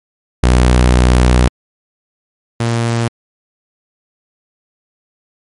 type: tone pair in turn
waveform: sawtooth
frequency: 61.74 / 116.55 Hz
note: B1 / A#2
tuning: 0 / 0 cents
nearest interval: major seventh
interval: 1100 cents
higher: second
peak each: -3 / -9 dBFS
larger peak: first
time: 0.43-1.48 / 2.6-3.08 s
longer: first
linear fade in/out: 5 ms
effects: MP3 48 kbps